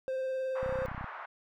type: tone with vibrato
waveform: triangle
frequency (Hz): 523.3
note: C5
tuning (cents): 0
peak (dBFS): -29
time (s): 0.08-0.86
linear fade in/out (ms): 0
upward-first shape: sine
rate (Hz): 19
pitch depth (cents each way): 16
type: band-pass noise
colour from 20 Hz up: white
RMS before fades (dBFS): -43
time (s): 0.55-1.26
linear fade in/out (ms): 10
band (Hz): 710 to 1500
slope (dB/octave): 24
type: click train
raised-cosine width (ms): 5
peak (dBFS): -29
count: 14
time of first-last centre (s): 0.63-1.043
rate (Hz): 31.5
effects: none